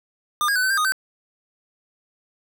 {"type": "tone with pitch steps", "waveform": "square", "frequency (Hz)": [1207, 1634, 1498, 1526, 1591, 1238, 1540], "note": ["D6", "G#6", "F#6", "G6", "G6", "D#6", "G6"], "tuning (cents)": [47, -29, 21, -47, 25, -9, -31], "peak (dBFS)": -19, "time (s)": [0.41, 0.921], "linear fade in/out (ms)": 0, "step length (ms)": 73, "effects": []}